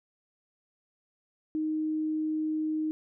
sine tone, 311.1 Hz, D#4, in tune, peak -27 dBFS, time 1.55-2.91 s, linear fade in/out 0 ms, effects none

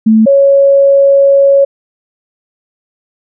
sine tone pair in turn, 220 / 554.4 Hz, A3 / C#5, 0 / 0 cents, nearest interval octave + major third, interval 1600 cents, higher second, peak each -3 dBFS, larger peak neither, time 0.06-0.26 / 0.26-1.65 s, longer second, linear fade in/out 10 ms, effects none

